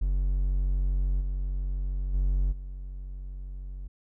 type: tone with level steps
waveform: triangle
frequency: 46.47 Hz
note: F#1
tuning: 8 cents sharp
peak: -21 / -25 / -20 / -33 dBFS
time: 0.01-3.88 s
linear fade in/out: 10 ms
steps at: 1.2 / 2.13 / 2.51 s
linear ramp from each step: 20 ms
effects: none